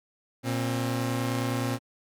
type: tone pair together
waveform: sawtooth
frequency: 118.74 / 267.3 Hz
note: A#2 / C4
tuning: +32 / +37 cents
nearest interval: octave + major second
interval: 1405 cents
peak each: -24 / -26 dBFS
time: 0.43-1.79 s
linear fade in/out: 50 ms
effects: MP3 96 kbps